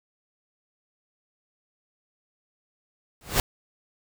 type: noise with exponential growth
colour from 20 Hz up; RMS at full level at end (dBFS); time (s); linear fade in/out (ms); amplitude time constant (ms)
pink; -17; 3.21-3.4; 1; 40
effects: none